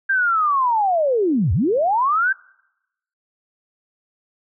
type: linear two-way sweep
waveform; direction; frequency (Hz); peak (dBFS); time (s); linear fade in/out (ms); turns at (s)
sine; down then up; 1600 to 74.1 to 1600; -15; 0.09-2.33; 10; 1.53
effects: noise-tail reverb RT60 0.9 s tail -26 dB re dry